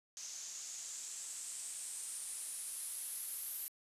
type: noise with low-pass filter sweep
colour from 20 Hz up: blue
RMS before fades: -45 dBFS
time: 0.17-3.68 s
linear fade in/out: 0 ms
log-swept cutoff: 6300 to 12000 Hz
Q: 4.6
effects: resampled to 32000 Hz